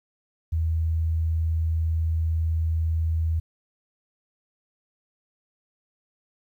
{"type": "tone", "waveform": "sine", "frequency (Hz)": 81, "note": "E2", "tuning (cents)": -30, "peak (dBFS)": -21, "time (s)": [0.52, 3.4], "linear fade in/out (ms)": 10, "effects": ["10-bit"]}